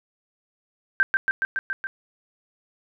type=tone with echo; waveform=sine; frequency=1568 Hz; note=G6; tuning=in tune; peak=-14 dBFS; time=1-1.03 s; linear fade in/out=0 ms; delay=140 ms; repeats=6; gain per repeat=-2 dB; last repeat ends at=1.87 s; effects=none